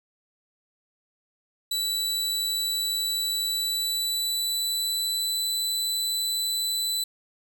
sawtooth tone with pitch glide, 3951 to 3992 Hz, B7 to B7, 0 to +18 cents, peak -22 dBFS, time 1.71-7.04 s, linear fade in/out 5 ms, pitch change +18 cents, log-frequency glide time 3.45-5.44 s, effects none

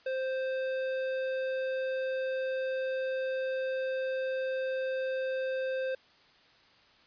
triangle tone with tanh clipping, 523.3 Hz, C5, in tune, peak -32 dBFS, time 0.06-5.95 s, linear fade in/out 5 ms, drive 18 dB, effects white hiss -61 dBFS RMS until 7.06 s + resampled to 11025 Hz

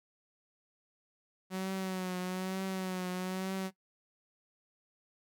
sawtooth tone with vibrato, 186.3 Hz, F#3, 12 cents sharp, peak -30 dBFS, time 1.5-3.71 s, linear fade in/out 50 ms, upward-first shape triangle, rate 1.1 Hz, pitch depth 49 cents each way, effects noise-tail reverb RT60 0.1 s tail -18 dB re dry

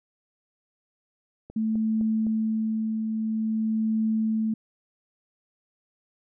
click train, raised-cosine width 2 ms, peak -28 dBFS, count 4, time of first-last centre 1.5-2.267 s, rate 3.91 Hz
sine tone with tremolo, 220 Hz, A3, in tune, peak -21 dBFS, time 1.56-4.54 s, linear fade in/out 5 ms, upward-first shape triangle, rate 0.5 Hz, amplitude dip 40%
effects none

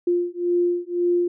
sine beating tone pair, 349.8 / 351.7 Hz, F4 / F4, +3 / +12 cents, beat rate 1.9 Hz, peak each -22 dBFS, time 0.07-1.28 s, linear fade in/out 5 ms, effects none

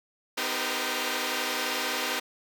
5% pulse tone cluster, 251.8 / 309.8 / 396.1 / 471 / 515 Hz, B3 / D#4 / G4 / A#4 / C5, +34 / -7 / +18 / +18 / -28 cents, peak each -23 dBFS, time 0.37-2.2 s, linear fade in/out 10 ms, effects none

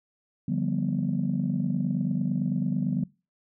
sine chord, G dominant seventh, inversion second, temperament just, 147 / 176.4 / 196 / 245 Hz, D3 / F3 / G3 / B3, +2 / +18 / 0 / -14 cents, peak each -29 dBFS, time 0.48-3.04 s, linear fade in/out 5 ms, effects noise-tail reverb RT60 0.3 s tail -23 dB re dry + tanh soft clip ceiling -16 dBFS

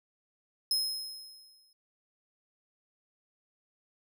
40% pulse tone with exponential decay, 5140 Hz, E8, 45 cents flat, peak -24 dBFS, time 0.71-1.73 s, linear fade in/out 2 ms, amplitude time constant 220 ms, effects none

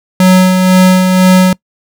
square tone with tremolo, 185 Hz, F#3, in tune, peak -3 dBFS, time 0.2-1.53 s, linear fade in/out 2 ms, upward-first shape sine, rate 2 Hz, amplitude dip 40%, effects noise-tail reverb RT60 0.1 s tail -24 dB re dry

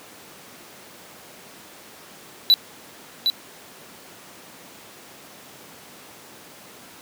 triangle tone with echo, 3960 Hz, B7, 4 cents sharp, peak -9 dBFS, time 2.5-2.54 s, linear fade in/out 0 ms, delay 760 ms, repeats 1, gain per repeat -6 dB, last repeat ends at 3.3 s, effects pink hiss -44 dBFS RMS until 7.01 s + high-pass 200 Hz 12 dB/octave

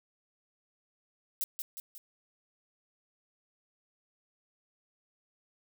violet noise with echo, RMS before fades -32 dBFS, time 1.41-1.44 s, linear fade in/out 0 ms, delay 180 ms, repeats 3, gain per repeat -5 dB, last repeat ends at 1.98 s, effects none

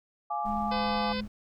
sine chord, D diminished, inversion first, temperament equal with one note detuned, 698.5 / 836.4 / 1174.7 Hz, F5 / Ab5 / D6, 0 / +12 / 0 cents, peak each -35 / -31 / -34 dBFS, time 0.3-1.13 s, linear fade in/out 10 ms
sine tone, 210 Hz, G#3, 19 cents sharp, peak -32 dBFS, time 0.44-1.28 s, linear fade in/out 50 ms
brown noise, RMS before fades -44 dBFS, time 0.45-1.28 s, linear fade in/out 5 ms
harmonic tone, 508 Hz, B4, 49 cents sharp, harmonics 1 / 2 / 3 / 4 / 5 / 6 / 7 / 8 / 9 / 10, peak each -35 / -41 / -42 / -43 / -42 / -45 / -42 / -46 / -43 / -44 dBFS, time 0.71-1.21 s, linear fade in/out 10 ms
effects none

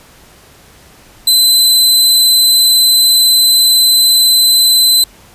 sawtooth tone, 4041 Hz, B7, 39 cents sharp, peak -3 dBFS, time 1.27-5.04 s, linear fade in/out 5 ms, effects pink hiss -42 dBFS RMS until 5.34 s + resampled to 32000 Hz

